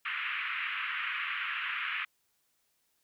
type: band-pass noise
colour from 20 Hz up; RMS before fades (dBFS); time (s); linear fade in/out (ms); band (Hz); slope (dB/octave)
white; -35; 0.05-2.05; 5; 1200 to 2800; 48
effects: white hiss -75 dBFS RMS until 3.03 s